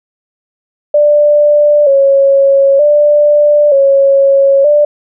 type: tone with vibrato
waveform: sine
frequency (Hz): 570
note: C#5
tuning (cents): +48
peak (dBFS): -4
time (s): 0.94-4.85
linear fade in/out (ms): 5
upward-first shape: square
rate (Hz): 0.54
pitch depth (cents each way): 61
effects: none